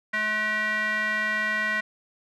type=tone with band-pass filter; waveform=square; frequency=213.8 Hz; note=A3; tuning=49 cents flat; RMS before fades=-26 dBFS; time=0.13-1.81 s; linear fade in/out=10 ms; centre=1800 Hz; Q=6.6; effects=none